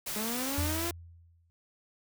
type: noise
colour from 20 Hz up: white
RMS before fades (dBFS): -36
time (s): 0.06-0.91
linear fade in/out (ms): 10
type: linear sweep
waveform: sawtooth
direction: up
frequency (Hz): 207.4 to 347.8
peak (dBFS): -30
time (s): 0.16-0.91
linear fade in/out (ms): 2
type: tone with exponential decay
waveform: sine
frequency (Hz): 84.4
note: E2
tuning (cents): +41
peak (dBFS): -27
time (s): 0.58-1.5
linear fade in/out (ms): 0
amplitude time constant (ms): 200
effects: none